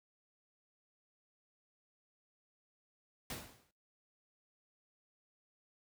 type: noise with exponential decay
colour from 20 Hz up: pink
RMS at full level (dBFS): -39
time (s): 3.3-3.71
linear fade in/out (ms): 2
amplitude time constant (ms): 89
effects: noise-tail reverb RT60 0.4 s tail -25 dB re dry + high-pass 60 Hz 12 dB/octave